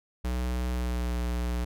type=tone with pitch glide; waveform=square; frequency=61.74 to 60.16 Hz; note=B1 to B1; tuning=0 to -45 cents; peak=-28 dBFS; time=0.24-1.65 s; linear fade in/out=10 ms; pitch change=-45 cents; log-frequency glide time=0.67-1.15 s; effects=none